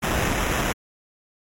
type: noise with sample-and-hold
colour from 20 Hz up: pink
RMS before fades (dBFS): -23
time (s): 0.02-0.73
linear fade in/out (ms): 20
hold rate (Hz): 4410
effects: MP3 64 kbps